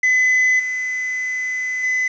triangle tone with level steps, 2017 Hz, B6, 36 cents sharp, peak -11 / -19 / -15 dBFS, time 0.03-2.08 s, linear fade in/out 5 ms, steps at 0.59 / 1.83 s, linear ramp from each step 10 ms, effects resampled to 16000 Hz + 7-bit

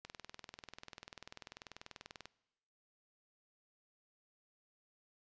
click train, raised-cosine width 0.2 ms, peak -30 dBFS, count 46, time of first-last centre 0.05-2.256 s, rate 20.4 Hz, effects noise-tail reverb RT60 1.0 s tail -22 dB re dry + resampled to 16000 Hz

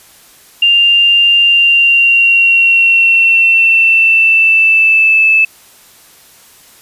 sine tone with pitch glide, 2794 to 2622 Hz, F7 to E7, 0 to -10 cents, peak -5 dBFS, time 0.62-5.45 s, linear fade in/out 5 ms, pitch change -110 cents, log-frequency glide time 1.39-5.26 s, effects white hiss -42 dBFS RMS until 6.81 s + resampled to 32000 Hz

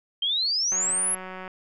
sine exponential sweep, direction up, 3118 to 11160 Hz, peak -22 dBFS, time 0.22-1.15 s, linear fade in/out 5 ms
click train, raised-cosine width 0.5 ms, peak -23 dBFS, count 142, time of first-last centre 0.72-1.478 s, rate 186 Hz
effects none

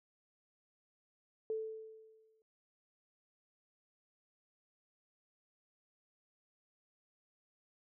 sine tone with exponential decay, 440 Hz, A4, in tune, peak -33 dBFS, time 1.5-2.42 s, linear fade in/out 1 ms, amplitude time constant 200 ms, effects none

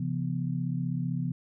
sine tone cluster, 133.5 / 169.3 / 245.8 Hz, C3 / E3 / B3, +35 / +46 / -8 cents, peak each -31 / -31 / -36 dBFS, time 0-1.32 s, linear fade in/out 5 ms, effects none

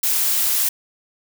blue noise, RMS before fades -19 dBFS, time 0.03-0.69 s, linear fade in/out 5 ms, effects none

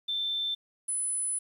sine tone pair in turn, 3551 / 10022 Hz, A7 / D#9, +15 / +11 cents, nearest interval octave + tritone, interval 1796 cents, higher second, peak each -28 dBFS, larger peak neither, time 0.08-0.55 / 0.88-1.39 s, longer second, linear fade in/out 10 ms, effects 10-bit

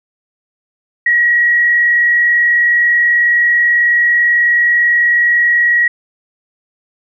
sine tone with frequency modulation, 1909 Hz, A#6, 41 cents sharp, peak -8 dBFS, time 1.06-5.88 s, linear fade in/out 5 ms, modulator 38.4 Hz, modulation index 0.55, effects none

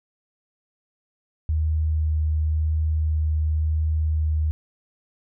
sine tone with vibrato, 77.78 Hz, D#2, in tune, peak -19 dBFS, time 1.49-4.51 s, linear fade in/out 0 ms, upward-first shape sine, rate 0.94 Hz, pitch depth 9 cents each way, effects none

